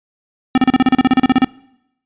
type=tone bursts; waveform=square; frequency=258.3 Hz; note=C4; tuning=22 cents flat; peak=-8 dBFS; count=15; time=0.55-1.446 s; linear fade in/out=2 ms; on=28 ms; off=34 ms; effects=noise-tail reverb RT60 0.8 s tail -22 dB re dry + resampled to 8000 Hz